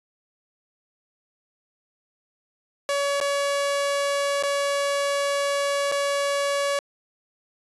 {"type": "tone with dropouts", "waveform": "sawtooth", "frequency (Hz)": 565, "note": "C#5", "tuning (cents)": 33, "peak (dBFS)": -18, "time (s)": [2.89, 6.79], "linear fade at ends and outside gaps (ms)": 1, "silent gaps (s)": [[3.202, 3.212], [4.426, 4.435], [5.916, 5.921]], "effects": ["resampled to 24000 Hz"]}